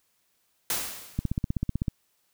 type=noise with exponential decay; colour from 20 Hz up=white; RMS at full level=-26 dBFS; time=0.7-1.39 s; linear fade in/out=2 ms; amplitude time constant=150 ms
type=click train; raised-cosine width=5 ms; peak=-14 dBFS; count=12; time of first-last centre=1.19-1.882 s; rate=15.9 Hz
effects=white hiss -71 dBFS RMS until 2.33 s